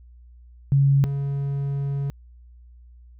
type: tone pair in turn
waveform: sine / triangle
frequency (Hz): 138.59 / 139.8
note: C#3 / C#3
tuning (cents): 0 / +15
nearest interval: unison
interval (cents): 15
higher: second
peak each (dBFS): -14 / -21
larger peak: first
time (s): 0.72-1.04 / 1.04-2.1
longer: second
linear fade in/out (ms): 0
effects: added 60 Hz sine -45 dBFS peak until 3.19 s